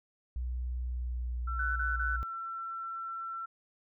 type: tone with pitch glide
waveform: sine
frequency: 61.74 to 59.09 Hz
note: B1 to A#1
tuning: 0 to +24 cents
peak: -32 dBFS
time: 0.36-2.23 s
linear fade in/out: 0 ms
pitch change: -76 cents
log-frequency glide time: 0.83-2.04 s
type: tone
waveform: sine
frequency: 1346 Hz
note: E6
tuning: 36 cents sharp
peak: -36 dBFS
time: 1.47-3.46 s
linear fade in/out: 10 ms
type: tone bursts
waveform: sine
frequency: 1495 Hz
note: F#6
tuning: 17 cents sharp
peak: -31 dBFS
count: 3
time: 1.59-2.164 s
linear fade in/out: 5 ms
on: 170 ms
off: 32 ms
effects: none